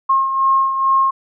sine beating tone pair, 1074 / 1076.3 Hz, C6 / C6, +45 / +49 cents, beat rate 2.3 Hz, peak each -13 / -21 dBFS, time 0.09-1.11 s, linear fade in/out 10 ms, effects none

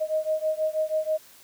sine beating tone pair, 622.3 / 628.5 Hz, D#5 / D#5, 0 / +17 cents, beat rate 6.2 Hz, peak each -26 / -27 dBFS, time 0-1.18 s, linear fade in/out 20 ms, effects white hiss -52 dBFS RMS until 1.43 s

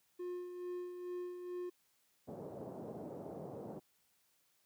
triangle tone with tremolo, 357.3 Hz, F4, 40 cents sharp, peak -37 dBFS, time 0.19-1.7 s, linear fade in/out 10 ms, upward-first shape sine, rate 2.3 Hz, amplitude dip 50%
white band-pass noise, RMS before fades -47 dBFS, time 2.27-3.8 s, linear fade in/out 20 ms, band 110 to 620 Hz, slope 24 dB/octave
effects white hiss -75 dBFS RMS until 4.65 s + high-pass 60 Hz 12 dB/octave

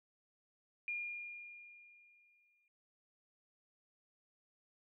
sine tone with exponential decay, 2416 Hz, D7, 48 cents sharp, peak -36 dBFS, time 0.88-2.68 s, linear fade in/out 1 ms, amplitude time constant 390 ms, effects none

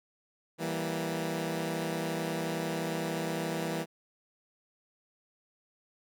15% pulse chord, E diminished, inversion none, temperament equal, 164.81 / 196 / 233.1 Hz, E3 / G3 / Bb3, 0 / 0 / 0 cents, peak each -27 / -32 / -32 dBFS, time 0.58-3.86 s, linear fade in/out 50 ms, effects none

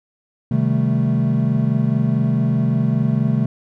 triangle chord, A half-diminished seventh, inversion first, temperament equal, 130.81 / 155.56 / 196 / 220 Hz, C3 / Eb3 / G3 / A3, 0 / 0 / 0 / 0 cents, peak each -17 / -19 / -22 / -18 dBFS, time 0.51-3.46 s, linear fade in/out 5 ms, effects none

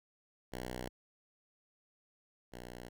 5% pulse tone pair in turn, 62.1 / 60.65 Hz, B1 / B1, +10 / -31 cents, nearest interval unison, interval 41 cents, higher first, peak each -29 / -35 dBFS, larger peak first, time 0.52-0.89 / 2.52-2.89 s, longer neither, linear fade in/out 10 ms, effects none

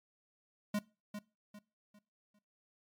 square tone with echo, 207.7 Hz, G#3, in tune, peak -32 dBFS, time 0.74-0.79 s, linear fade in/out 5 ms, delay 400 ms, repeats 4, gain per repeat -9 dB, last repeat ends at 2.39 s, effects noise-tail reverb RT60 0.3 s tail -21 dB re dry + MP3 96 kbps

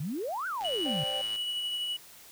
sine exponential two-way sweep, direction up then down, 133.5 to 1568 to 133.5 Hz, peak -31 dBFS, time 0-1.04 s, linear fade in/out 5 ms, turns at 0.47 s
click train, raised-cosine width 0.2 ms, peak -28 dBFS, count 82, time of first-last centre 0.61-1.36 s, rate 108 Hz
triangle tone with tremolo, 2937 Hz, F#7, 13 cents flat, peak -28 dBFS, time 0.64-1.97 s, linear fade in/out 10 ms, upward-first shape sine, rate 12 Hz, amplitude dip 25%
triangle chord, C suspended second, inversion none, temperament equal, 523.3 / 587.3 / 784 Hz, C5 / D5 / G5, 0 / 0 / 0 cents, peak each -37 dBFS, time 0.85-1.22 s, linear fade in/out 10 ms
effects white hiss -52 dBFS RMS until 2.31 s

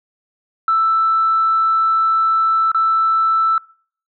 sine tone with dropouts, 1323 Hz, E6, 6 cents sharp, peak -11 dBFS, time 0.68-3.58 s, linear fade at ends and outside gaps 2 ms, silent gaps 2.717-2.746 s, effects noise-tail reverb RT60 0.5 s tail -25 dB re dry + tanh soft clip ceiling -7 dBFS

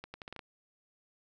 accelerating click train, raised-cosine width 0.3 ms, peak -27 dBFS, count 7, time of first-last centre 0.04-0.392 s, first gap 100 ms, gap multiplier 0.78, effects none

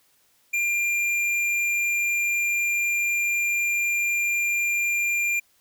sine tone with tanh clipping, 2392 Hz, D7, 31 cents sharp, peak -23 dBFS, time 0.53-5.4 s, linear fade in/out 10 ms, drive 13 dB, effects white hiss -63 dBFS RMS until 5.6 s

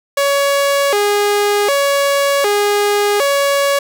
sawtooth tone with vibrato, 480.3 Hz, B4, 48 cents flat, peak -8 dBFS, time 0.17-3.79 s, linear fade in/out 5 ms, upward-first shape square, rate 0.66 Hz, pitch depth 270 cents each way, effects none

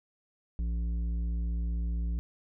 triangle tone with tanh clipping, 57.7 Hz, A#1, 17 cents flat, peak -30 dBFS, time 0.59-2.19 s, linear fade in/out 0 ms, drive 13 dB, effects none

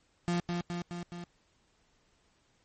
35% pulse tone with echo, 174 Hz, F3, 6 cents flat, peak -26 dBFS, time 0.28-0.4 s, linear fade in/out 0 ms, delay 210 ms, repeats 4, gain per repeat -3 dB, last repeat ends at 1.24 s, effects pink hiss -70 dBFS RMS until 2.64 s + MP3 32 kbps

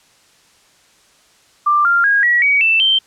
sine tone with pitch steps, 1184 / 1391.8 / 1636.2 / 1923.4 / 2261 / 2658 / 3125 Hz, D6 / F6 / G#6 / B6 / C#7 / E7 / G7, +14 / -6 / -26 / -46 / +34 / +14 / -6 cents, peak -10 dBFS, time 1.66-2.99 s, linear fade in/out 10 ms, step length 190 ms, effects white hiss -52 dBFS RMS until 3.06 s + low-pass 8000 Hz 12 dB/octave

